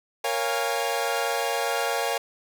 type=chord; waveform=sawtooth; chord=Bb minor seventh; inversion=none; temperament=equal with one note detuned; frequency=466.2 / 554.4 / 698.5 / 819.2 Hz; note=Bb4 / Db5 / F5 / Ab5; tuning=0 / 0 / 0 / -24 cents; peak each=-26 dBFS; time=0.24-2.18 s; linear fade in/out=5 ms; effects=none